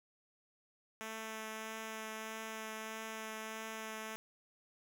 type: tone with vibrato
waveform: 5% pulse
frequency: 220 Hz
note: A3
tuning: in tune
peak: -31 dBFS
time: 1.01-4.16 s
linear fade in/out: 0 ms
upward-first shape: triangle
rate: 1.6 Hz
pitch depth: 12 cents each way
effects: 12-bit